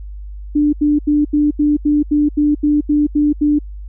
sine tone bursts, 295.6 Hz, D4, 11 cents sharp, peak -10 dBFS, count 12, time 0.55-3.59 s, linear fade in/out 10 ms, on 180 ms, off 80 ms, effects added 50 Hz sine -27 dBFS peak until 3.88 s

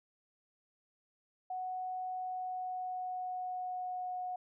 sine tone with pitch glide, 740 to 730.2 Hz, F#5 to F#5, 0 to -23 cents, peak -36 dBFS, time 1.5-4.36 s, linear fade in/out 5 ms, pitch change -23 cents, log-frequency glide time 2.1-4.19 s, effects none

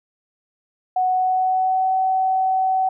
sine tone with pitch glide, 740 to 756.4 Hz, F#5 to F#5, 0 to +38 cents, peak -16 dBFS, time 0.96-2.89 s, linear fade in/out 5 ms, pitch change +38 cents, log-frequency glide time 1.07-1.94 s, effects none

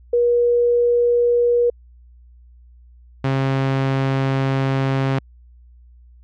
sine / sawtooth tone pair in turn, 479.6 / 134.58 Hz, A#4 / C3, +49 / +49 cents, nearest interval octave + minor seventh, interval 2200 cents, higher first, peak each -13 dBFS, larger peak neither, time 0.13-1.7 / 3.24-5.19 s, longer second, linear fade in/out 5 ms, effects added 60 Hz sine -44 dBFS peak until 6.23 s + low-pass 3000 Hz 12 dB/octave

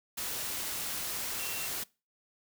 sine tone in noise, 2720 Hz, F7, 46 cents flat, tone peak -42 dBFS, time 1.39-1.67 s, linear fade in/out 10 ms, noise white, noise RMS -36 dBFS, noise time 0.17-1.84 s, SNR -9 dB, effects noise-tail reverb RT60 0.3 s tail -23 dB re dry

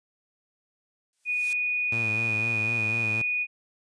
blue noise with exponential growth, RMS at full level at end -34 dBFS, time 1.13-1.53 s, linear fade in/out 1 ms, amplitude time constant 85 ms
sine tone, 2468 Hz, D#7, 15 cents flat, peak -24 dBFS, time 1.25-3.47 s, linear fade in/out 50 ms
sawtooth tone with vibrato, 111.7 Hz, A2, 27 cents sharp, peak -28 dBFS, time 1.92-3.22 s, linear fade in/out 5 ms, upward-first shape sine, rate 4 Hz, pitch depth 69 cents each way
effects resampled to 22050 Hz

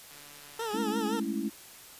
click train, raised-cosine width 0.2 ms, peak -35 dBFS, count 98, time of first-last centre 0.11-0.779 s, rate 145 Hz
20% pulse tone with vibrato, 440 Hz, A4, in tune, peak -27 dBFS, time 0.59-1.2 s, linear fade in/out 5 ms, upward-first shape triangle, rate 5.8 Hz, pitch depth 120 cents each way
sine chord, A major seventh, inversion third, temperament equal, 207.7 / 220 / 277.2 / 329.6 Hz, G#3 / A3 / C#4 / E4, 0 / 0 / 0 / 0 cents, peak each -35 dBFS, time 0.73-1.5 s, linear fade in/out 20 ms
effects white hiss -50 dBFS RMS until 1.99 s + resampled to 32000 Hz

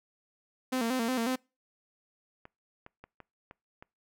sawtooth tone with vibrato, 242.9 Hz, B3, 29 cents flat, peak -24 dBFS, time 0.72-1.36 s, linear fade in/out 10 ms, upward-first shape square, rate 5.5 Hz, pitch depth 100 cents each way
clicks, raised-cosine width 0.5 ms, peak -32 dBFS, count 6, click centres 2.454 / 2.864 / 3.04 / 3.203 / 3.511 / 3.825 s
effects noise-tail reverb RT60 0.3 s tail -26 dB re dry

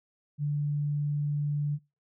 sine tone, 146.4 Hz, D3, 5 cents flat, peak -26 dBFS, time 0.38-1.79 s, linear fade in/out 50 ms, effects noise-tail reverb RT60 0.3 s tail -26 dB re dry

